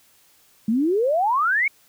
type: exponential sweep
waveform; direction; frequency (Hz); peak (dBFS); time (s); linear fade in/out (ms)
sine; up; 209 to 2278; -17; 0.68-1.68; 5
effects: white hiss -57 dBFS RMS until 1.88 s